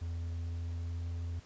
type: tone with pitch glide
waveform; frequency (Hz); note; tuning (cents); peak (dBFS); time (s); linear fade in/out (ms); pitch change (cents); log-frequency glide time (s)
triangle; 84.2 to 85.03; E2 to F2; +37 to -46; -33; 0.01-1.4; 10; +17; 0.33-1.09
effects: pink hiss -59 dBFS RMS until 1.45 s + resampled to 16000 Hz